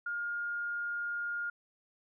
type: tone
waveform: sine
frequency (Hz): 1417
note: F6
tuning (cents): +25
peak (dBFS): -33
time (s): 0.06-1.5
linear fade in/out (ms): 5
effects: none